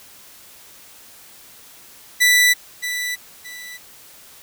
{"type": "tone with echo", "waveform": "sawtooth", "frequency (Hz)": 1975.5, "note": "B6", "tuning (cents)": 0, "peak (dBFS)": -8, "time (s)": [2.2, 2.54], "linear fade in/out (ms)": 20, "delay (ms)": 620, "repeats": 2, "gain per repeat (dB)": -11, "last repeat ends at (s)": 3.78, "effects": ["white hiss -45 dBFS RMS until 4.42 s"]}